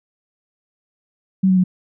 sine tone with pitch steps, 190 / 186.41 / 182.89 Hz, F#3 / F#3 / F#3, +46 / +13 / -20 cents, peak -11 dBFS, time 1.43-1.64 s, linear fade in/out 10 ms, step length 70 ms, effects none

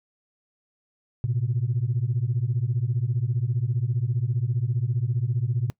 sine beating tone pair, 113.4 / 128.4 Hz, A#2 / C3, -47 / -32 cents, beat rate 15 Hz, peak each -24 dBFS, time 1.24-5.7 s, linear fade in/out 0 ms, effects noise-tail reverb RT60 0.1 s tail -24 dB re dry + tanh soft clip ceiling -16 dBFS

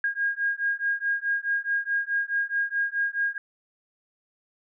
sine beating tone pair, 1625 / 1629.7 Hz, G#6 / G#6, -38 / -33 cents, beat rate 4.7 Hz, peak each -27 dBFS, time 0.04-3.38 s, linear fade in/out 2 ms, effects none

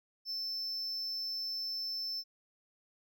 triangle tone, 5300 Hz, E8, 9 cents sharp, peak -34 dBFS, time 0.25-2.24 s, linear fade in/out 50 ms, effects none

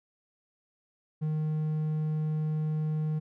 triangle tone, 154.6 Hz, D#3, 11 cents flat, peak -25 dBFS, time 1.21-3.2 s, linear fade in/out 20 ms, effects none

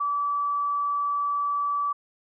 sine tone, 1153 Hz, D6, 32 cents flat, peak -23 dBFS, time 0-1.93 s, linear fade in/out 10 ms, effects none

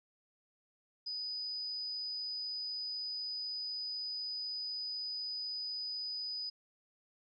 sine tone, 4978 Hz, D#8, in tune, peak -37 dBFS, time 1.06-6.5 s, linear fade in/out 10 ms, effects none

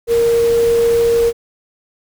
sine tone in noise, 466.2 Hz, A#4, in tune, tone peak -10 dBFS, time 0.07-1.33 s, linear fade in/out 50 ms, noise pink, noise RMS -28 dBFS, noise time 0.07-1.33 s, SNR +15 dB, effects none

